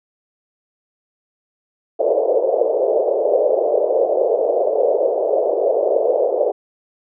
white band-pass noise, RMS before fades -17 dBFS, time 1.99-6.52 s, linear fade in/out 5 ms, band 420 to 620 Hz, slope 48 dB/octave, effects none

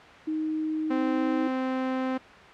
sine tone with pitch glide, 312.4 to 316 Hz, D#4 to D#4, +7 to +27 cents, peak -26 dBFS, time 0.27-1.48 s, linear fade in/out 10 ms, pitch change +20 cents, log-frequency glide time 0.92-1.21 s
sawtooth tone, 259.9 Hz, C4, 11 cents flat, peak -22 dBFS, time 0.9-2.18 s, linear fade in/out 10 ms
effects white hiss -46 dBFS RMS until 2.53 s + low-pass 2000 Hz 12 dB/octave

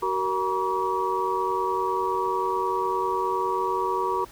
sine tone cluster, 377.9 / 467.5 / 955 / 1141 Hz, F#4 / A#4 / A#5 / C#6, +37 / +5 / +42 / +50 cents, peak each -28 / -32 / -26 / -29 dBFS, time 0.02-4.25 s, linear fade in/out 10 ms, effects pink hiss -49 dBFS RMS until 4.31 s

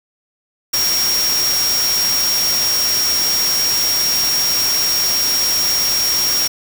sine tone in noise, 5588 Hz, F8, in tune, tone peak -15 dBFS, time 0.73-6.48 s, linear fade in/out 10 ms, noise white, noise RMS -21 dBFS, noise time 0.73-6.48 s, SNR +3 dB, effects none

